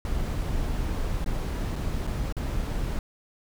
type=noise with dropouts; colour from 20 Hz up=brown; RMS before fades=-28 dBFS; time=0.05-2.99 s; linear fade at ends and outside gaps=1 ms; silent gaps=1.244-1.261 / 1.757-1.761 / 2.069-2.074 / 2.325-2.367 s; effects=none